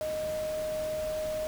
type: tone in noise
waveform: sine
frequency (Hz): 620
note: D#5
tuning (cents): -6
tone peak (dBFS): -30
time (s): 0.01-1.47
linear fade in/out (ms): 0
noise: pink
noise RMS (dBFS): -43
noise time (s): 0.01-1.47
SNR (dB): +10
effects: none